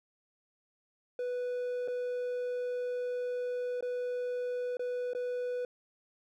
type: tone with dropouts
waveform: triangle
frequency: 493.9 Hz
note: B4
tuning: in tune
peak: -30 dBFS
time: 1.19-5.65 s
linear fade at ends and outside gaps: 2 ms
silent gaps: 1.877-1.882 / 3.808-3.825 / 4.77-4.794 / 5.134-5.149 s
effects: none